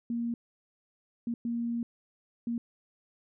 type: tone bursts at uneven times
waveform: sine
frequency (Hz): 234.9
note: A#3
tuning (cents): +13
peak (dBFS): -29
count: 4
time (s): 0.1-0.34 / 1.27-1.34 / 1.45-1.83 / 2.47-2.58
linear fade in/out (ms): 2
effects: none